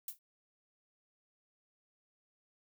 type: noise with exponential decay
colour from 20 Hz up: violet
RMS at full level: -36 dBFS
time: 0.08-0.19 s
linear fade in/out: 2 ms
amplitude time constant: 22 ms
effects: none